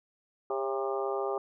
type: harmonic tone with a mistuned harmonic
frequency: 133.5 Hz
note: C3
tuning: 35 cents sharp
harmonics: 3 / 4 / 5 / 6 / 7 / 8 / 9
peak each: -32 / -36 / -38 / -37 / -44 / -44 / -39 dBFS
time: 0.5-1.38 s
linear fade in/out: 2 ms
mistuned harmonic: 4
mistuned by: +46 cents
effects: none